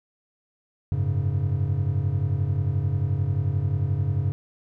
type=chord; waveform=triangle; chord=F# suspended second; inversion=none; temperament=equal; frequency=92.5 / 103.83 / 138.59 Hz; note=F#2 / G#2 / C#3; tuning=0 / 0 / 0 cents; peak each=-24 dBFS; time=0.92-4.32 s; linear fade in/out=0 ms; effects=none